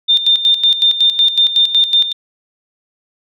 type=tone with tremolo; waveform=sine; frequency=3609 Hz; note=A7; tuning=43 cents sharp; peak=-7 dBFS; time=0.08-2.13 s; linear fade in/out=20 ms; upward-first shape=square; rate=5.4 Hz; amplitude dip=70%; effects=none